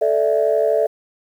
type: chord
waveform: sine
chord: A suspended fourth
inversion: none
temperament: equal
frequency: 440 / 587.3 / 659.3 Hz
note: A4 / D5 / E5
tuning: 0 / 0 / 0 cents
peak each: -18 dBFS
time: 0.01-0.87 s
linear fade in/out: 10 ms
effects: tanh soft clip ceiling -6 dBFS + 8-bit